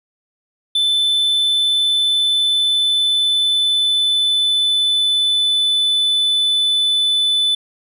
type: tone with pitch glide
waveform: triangle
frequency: 3520 to 3500 Hz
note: A7 to A7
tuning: 0 to -10 cents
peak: -12 dBFS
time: 0.75-7.55 s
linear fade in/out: 5 ms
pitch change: -10 cents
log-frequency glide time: 1.34-5.62 s
effects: none